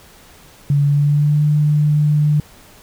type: tone with pitch glide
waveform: sine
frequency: 142.9 to 149.4 Hz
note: D3 to D3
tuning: -47 to +30 cents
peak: -11 dBFS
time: 0.7-2.4 s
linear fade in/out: 2 ms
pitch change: +77 cents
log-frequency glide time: 0.84-1.41 s
effects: pink hiss -45 dBFS RMS until 2.82 s